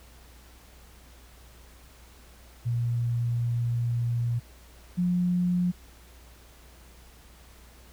sine tone pair in turn, 118.9 / 178.15 Hz, A#2 / F3, +35 / +35 cents, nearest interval perfect fifth, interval 700 cents, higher second, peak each -24 / -22 dBFS, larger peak second, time 2.65-4.4 / 4.97-5.72 s, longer first, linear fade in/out 20 ms, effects added 60 Hz sine -51 dBFS peak until 7.92 s + pink hiss -55 dBFS RMS until 7.92 s

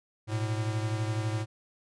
square beating tone pair, 107.8 / 119.8 Hz, A2 / A#2, -35 / +48 cents, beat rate 12 Hz, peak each -30 / -36 dBFS, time 0.27-1.46 s, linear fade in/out 50 ms, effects resampled to 22050 Hz

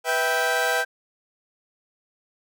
sawtooth chord, E minor, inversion second, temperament equal with one note detuned, 493.9 / 653.2 / 784 Hz, B4 / E5 / G5, 0 / -16 / 0 cents, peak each -23 dBFS, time 0.04-0.85 s, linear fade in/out 50 ms
sine tone, 1568 Hz, G6, in tune, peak -25 dBFS, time 0.08-0.85 s, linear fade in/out 10 ms
effects none

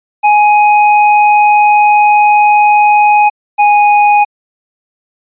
square tone pair in turn, 835 / 828.3 Hz, G#5 / G#5, +9 / -5 cents, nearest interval unison, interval 14 cents, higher first, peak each -5 dBFS, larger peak neither, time 0.23-3.3 / 3.58-4.25 s, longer first, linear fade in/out 20 ms, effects resampled to 8000 Hz

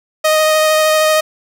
sawtooth tone with vibrato, 622.3 Hz, D#5, in tune, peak -6 dBFS, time 0.24-1.21 s, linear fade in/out 10 ms, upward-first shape sine, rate 13 Hz, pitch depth 10 cents each way, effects none

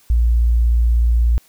sine tone, 58.27 Hz, A#1, in tune, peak -11 dBFS, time 0.1-1.38 s, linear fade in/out 0 ms, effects white hiss -53 dBFS RMS until 1.48 s

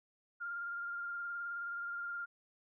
sine tone with vibrato, 1400 Hz, F6, 4 cents sharp, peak -38 dBFS, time 0.4-2.26 s, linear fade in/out 20 ms, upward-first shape sine, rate 19 Hz, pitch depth 19 cents each way, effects none

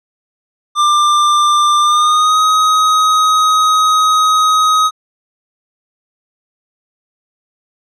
square tone with pitch glide, 1190 to 1260.8 Hz, D6 to D#6, +22 to +23 cents, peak -9 dBFS, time 0.75-4.91 s, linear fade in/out 50 ms, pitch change +101 cents, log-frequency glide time 1.8-2.39 s, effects low-pass 7000 Hz 12 dB/octave

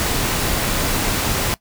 pink noise, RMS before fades -20 dBFS, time 0-1.54 s, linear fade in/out 0 ms, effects noise-tail reverb RT60 0.1 s tail -19 dB re dry

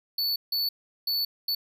square tone bursts at uneven times, 4463 Hz, C#8, 11 cents sharp, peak -25 dBFS, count 4, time 0.18-0.36 / 0.52-0.69 / 1.07-1.25 / 1.48-1.55 s, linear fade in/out 5 ms, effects none

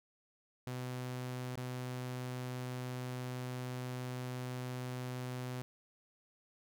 sawtooth tone with dropouts, 126.1 Hz, B2, 36 cents sharp, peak -35 dBFS, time 0.67-5.62 s, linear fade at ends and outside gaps 0 ms, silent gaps 1.555-1.574 s, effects none

